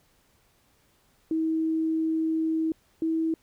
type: tone pair in turn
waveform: sine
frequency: 320.5 / 323.3 Hz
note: E4 / E4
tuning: -49 / -34 cents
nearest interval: unison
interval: 15 cents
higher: second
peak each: -23 dBFS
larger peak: neither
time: 1.31-2.72 / 3.02-3.34 s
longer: first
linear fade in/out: 2 ms
effects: pink hiss -65 dBFS RMS until 3.42 s